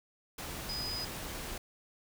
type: tone in noise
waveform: sine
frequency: 4978 Hz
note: D#8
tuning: in tune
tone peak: -36 dBFS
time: 0.69-1.05 s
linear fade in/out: 5 ms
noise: pink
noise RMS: -41 dBFS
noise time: 0.38-1.58 s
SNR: +2 dB
effects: none